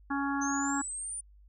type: harmonic tone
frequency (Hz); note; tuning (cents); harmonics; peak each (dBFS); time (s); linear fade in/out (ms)
278.9; C#4; +11; 1 / 3 / 4 / 5 / 6; -31 / -36 / -37 / -38 / -39; 0.1-0.82; 10
type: linear sweep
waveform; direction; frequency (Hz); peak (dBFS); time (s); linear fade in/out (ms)
sine; up; 6160 to 9397; -35; 0.41-1.21; 10
effects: added 50 Hz sine -54 dBFS peak until 1.48 s